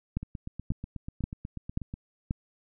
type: two click trains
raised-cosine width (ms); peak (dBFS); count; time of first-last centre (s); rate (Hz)
5; -24 / -16; 15 / 5; 0.23-1.939 / 0.17-2.309; 8.19 / 1.87
effects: none